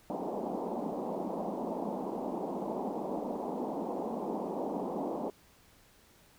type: band-pass noise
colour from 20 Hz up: pink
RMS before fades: -36 dBFS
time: 0.1-5.3 s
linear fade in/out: 0 ms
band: 190 to 940 Hz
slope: 48 dB/octave
effects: pink hiss -62 dBFS RMS until 6.38 s